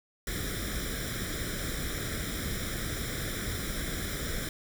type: noise with comb filter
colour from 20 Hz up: pink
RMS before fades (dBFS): -34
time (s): 0.27-4.49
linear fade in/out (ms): 2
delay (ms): 0.55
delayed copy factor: +0.85
effects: none